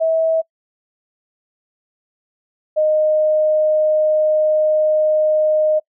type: tone pair in turn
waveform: sine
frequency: 647 / 616.8 Hz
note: E5 / D#5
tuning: -32 / -15 cents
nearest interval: minor second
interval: 83 cents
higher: first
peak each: -13 / -12 dBFS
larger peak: second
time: 0-0.42 / 2.76-5.8 s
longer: second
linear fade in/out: 20 ms
effects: noise-tail reverb RT60 0.1 s tail -25 dB re dry